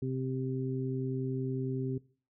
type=harmonic tone; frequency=130.81 Hz; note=C3; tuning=in tune; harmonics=1 / 2 / 3; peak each=-33 / -36 / -38 dBFS; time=0.02-1.98 s; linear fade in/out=5 ms; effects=noise-tail reverb RT60 0.4 s tail -20 dB re dry